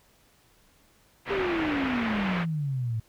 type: low-pass noise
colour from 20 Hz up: white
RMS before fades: -32 dBFS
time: 1.25-2.46 s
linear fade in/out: 50 ms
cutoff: 2400 Hz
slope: 24 dB/octave
type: exponential sweep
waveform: sine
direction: down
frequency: 407.3 to 108.6 Hz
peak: -26 dBFS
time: 1.3-3 s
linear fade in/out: 5 ms
effects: pink hiss -62 dBFS RMS until 3.08 s